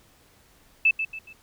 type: tone with echo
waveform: sine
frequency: 2629 Hz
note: E7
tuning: 5 cents flat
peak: -15 dBFS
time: 0.85-0.91 s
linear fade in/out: 5 ms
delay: 140 ms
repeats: 3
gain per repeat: -9 dB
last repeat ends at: 1.33 s
effects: pink hiss -58 dBFS RMS until 1.42 s